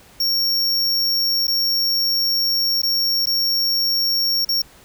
square tone with dropouts, 5520 Hz, F8, 21 cents flat, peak -17 dBFS, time 0.2-4.62 s, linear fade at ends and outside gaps 5 ms, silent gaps 1.471-1.479 / 2.819-2.832 / 3.258-3.27 / 4.449-4.489 s, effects pink hiss -48 dBFS RMS until 4.84 s

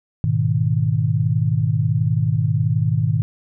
sine chord, G# minor, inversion none, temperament equal with one note detuned, 104.91 / 123.47 / 155.56 Hz, G#2 / B2 / D#3, +18 / 0 / 0 cents, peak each -20 dBFS, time 0.24-3.22 s, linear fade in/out 0 ms, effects none

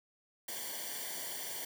white noise with comb filter, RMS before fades -41 dBFS, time 0.48-1.65 s, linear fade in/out 5 ms, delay 0.77 ms, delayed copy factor -0.85, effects none

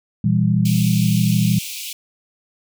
sine chord, E diminished, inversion second, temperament just, 118.67 / 164.81 / 197.78 Hz, Bb2 / E3 / G3, +31 / 0 / +16 cents, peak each -18 dBFS, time 0.24-1.59 s, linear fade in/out 5 ms
pink high-pass noise, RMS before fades -30 dBFS, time 0.65-1.93 s, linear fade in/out 5 ms, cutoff 2300 Hz, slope 96 dB/octave
effects none

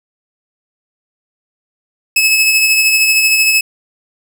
sawtooth tone with tremolo, 2590 Hz, E7, 31 cents flat, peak -4 dBFS, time 2.16-3.61 s, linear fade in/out 5 ms, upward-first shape sine, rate 13 Hz, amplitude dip 35%, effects none

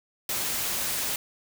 white noise, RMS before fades -29 dBFS, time 0.29-1.16 s, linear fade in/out 2 ms, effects none

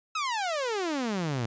sawtooth exponential sweep, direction down, 1315 to 110 Hz, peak -24 dBFS, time 0.15-1.46 s, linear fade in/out 5 ms, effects resampled to 16000 Hz

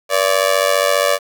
sawtooth tone with amplitude modulation, 576 Hz, D5, 34 cents flat, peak -5 dBFS, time 0.09-1.19 s, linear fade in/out 50 ms, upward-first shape sine, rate 94.9 Hz, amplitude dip 95%, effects 7-bit

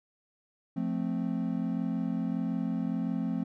triangle chord, F major, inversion none, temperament equal, 174.61 / 220 / 261.6 Hz, F3 / A3 / C4, 0 / 0 / 0 cents, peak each -31 dBFS, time 0.76-3.44 s, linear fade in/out 10 ms, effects none

